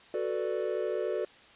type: chord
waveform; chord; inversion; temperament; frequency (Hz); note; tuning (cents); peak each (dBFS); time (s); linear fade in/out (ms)
triangle; B minor seventh; second; equal; 370 / 440 / 493.9 / 587.3; F#4 / A4 / B4 / D5; 0 / 0 / 0 / 0; -32 / -32 / -34 / -33; 0.14-1.25; 2
effects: white hiss -55 dBFS RMS until 1.55 s + resampled to 8000 Hz